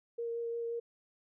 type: tone with vibrato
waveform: sine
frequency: 466.2 Hz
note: A#4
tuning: in tune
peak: -34 dBFS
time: 0.18-0.8 s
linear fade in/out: 10 ms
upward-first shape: sine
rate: 5.7 Hz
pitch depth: 10 cents each way
effects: none